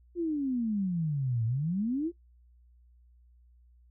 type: exponential two-way sweep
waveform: sine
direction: down then up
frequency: 356.9 to 110 to 356.9 Hz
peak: -27 dBFS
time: 0.15-2.12 s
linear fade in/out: 50 ms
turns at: 1.45 s
effects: noise-tail reverb RT60 0.1 s tail -17 dB re dry + added 60 Hz sine -57 dBFS peak until 3.9 s